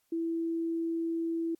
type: tone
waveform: sine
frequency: 331 Hz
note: E4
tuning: 7 cents sharp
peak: -29 dBFS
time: 0.12-1.55 s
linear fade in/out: 5 ms
effects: white hiss -74 dBFS RMS until 1.59 s + AAC 64 kbps